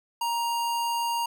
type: tone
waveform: square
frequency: 937 Hz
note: A#5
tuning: 9 cents sharp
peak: -26 dBFS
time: 0.21-1.26 s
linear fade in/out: 5 ms
effects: none